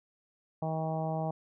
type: harmonic tone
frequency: 159.3 Hz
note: D#3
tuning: 41 cents sharp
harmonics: 1 / 2 / 3 / 4 / 5 / 6 / 7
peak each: -33 / -43 / -42 / -36 / -37 / -46 / -50 dBFS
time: 0.62-1.31 s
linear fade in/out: 5 ms
effects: none